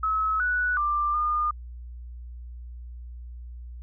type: tone with pitch steps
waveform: sine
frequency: 1289 / 1477 / 1185 / 1215 Hz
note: E6 / F#6 / D6 / D#6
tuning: -39 / -3 / +15 / -42 cents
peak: -22 dBFS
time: 0.03-1.51 s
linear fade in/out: 5 ms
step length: 370 ms
effects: added 60 Hz sine -37 dBFS peak until 3.82 s